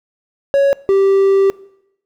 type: tone pair in turn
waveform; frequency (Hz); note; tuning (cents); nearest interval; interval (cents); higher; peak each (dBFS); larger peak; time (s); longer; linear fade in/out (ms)
triangle; 556 / 390.7; C#5 / G4; +5 / -6; tritone; 611; first; -7; neither; 0.54-0.73 / 0.89-1.5; second; 0
effects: noise-tail reverb RT60 0.8 s tail -21 dB re dry